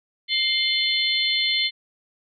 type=harmonic tone with a mistuned harmonic; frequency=702 Hz; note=F5; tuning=9 cents sharp; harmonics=3 / 4 / 5 / 6; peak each=-25 / -25 / -25 / -25 dBFS; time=0.28-1.71 s; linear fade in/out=50 ms; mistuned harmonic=4; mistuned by=+140 cents; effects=none